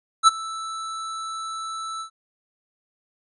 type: tone with ADSR envelope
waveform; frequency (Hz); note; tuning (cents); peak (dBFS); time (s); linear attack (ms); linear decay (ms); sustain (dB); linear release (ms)
square; 1318.5; E6; 0; -9; 0.23-2.1; 45; 21; -21; 94
effects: resampled to 24000 Hz